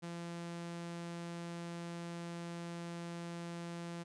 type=tone; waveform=sawtooth; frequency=170.8 Hz; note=F3; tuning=38 cents flat; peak=-38 dBFS; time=0.02-4.04 s; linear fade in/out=20 ms; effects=resampled to 22050 Hz